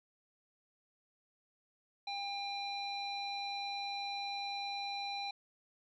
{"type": "tone with low-pass filter", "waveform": "square", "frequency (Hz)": 801, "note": "G5", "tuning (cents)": 37, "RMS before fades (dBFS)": -40, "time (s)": [2.07, 5.31], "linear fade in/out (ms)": 5, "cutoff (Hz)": 3700, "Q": 8.6, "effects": []}